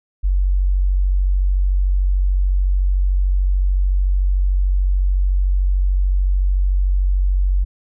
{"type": "tone", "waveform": "sine", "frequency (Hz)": 46.8, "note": "F#1", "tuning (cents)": 20, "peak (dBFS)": -13, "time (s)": [0.23, 7.65], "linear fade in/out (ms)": 20, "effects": []}